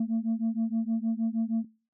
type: beating tone pair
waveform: sine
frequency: 223.1 / 229.5 Hz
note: A3 / A#3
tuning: +24 / -27 cents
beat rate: 6.4 Hz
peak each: -27 dBFS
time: 0-1.65 s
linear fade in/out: 5 ms
effects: noise-tail reverb RT60 0.4 s tail -24 dB re dry + tanh soft clip ceiling -22 dBFS